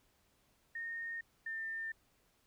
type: tone pair in turn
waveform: sine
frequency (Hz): 1841 / 1799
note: A#6 / A6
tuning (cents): -22 / +38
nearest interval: unison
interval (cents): 40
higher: first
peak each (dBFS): -39 / -38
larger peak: second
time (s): 0.75-1.21 / 1.46-1.92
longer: neither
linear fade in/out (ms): 5
effects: pink hiss -73 dBFS RMS until 2.46 s